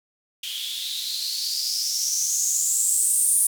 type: noise with band-pass filter sweep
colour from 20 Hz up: violet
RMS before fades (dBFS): -24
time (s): 0.43-3.47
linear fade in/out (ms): 5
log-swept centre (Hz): 3100 to 9700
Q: 7.6
effects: none